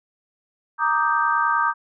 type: chord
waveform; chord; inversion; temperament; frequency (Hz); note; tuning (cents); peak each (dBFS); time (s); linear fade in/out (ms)
sine; Eb major seventh; second; equal; 932.3 / 1174.7 / 1244.5 / 1568; Bb5 / D6 / Eb6 / G6; 0 / 0 / 0 / 0; -23; 0.78-1.74; 50
effects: none